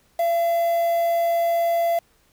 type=tone with quantisation; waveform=triangle; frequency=679 Hz; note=F5; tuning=49 cents flat; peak=-16 dBFS; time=0.19-1.99 s; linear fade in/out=5 ms; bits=6; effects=pink hiss -61 dBFS RMS until 2.32 s